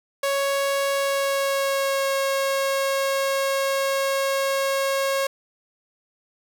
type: tone with pitch glide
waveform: sawtooth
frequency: 554.4 to 545.5 Hz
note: C#5 to C#5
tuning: 0 to -28 cents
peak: -17 dBFS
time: 0.23-5.27 s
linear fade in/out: 5 ms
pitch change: -28 cents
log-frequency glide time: 0.96-2.14 s
effects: none